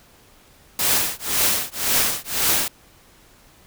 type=noise with tremolo; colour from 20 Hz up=white; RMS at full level=-17 dBFS; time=0.79-2.68 s; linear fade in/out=2 ms; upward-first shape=triangle; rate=1.9 Hz; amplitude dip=100%; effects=pink hiss -52 dBFS RMS until 3.66 s